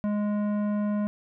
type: tone with tanh clipping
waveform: sine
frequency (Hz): 207.7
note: G#3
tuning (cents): 0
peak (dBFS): -26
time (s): 0.04-1.07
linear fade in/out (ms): 0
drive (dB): 13
effects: none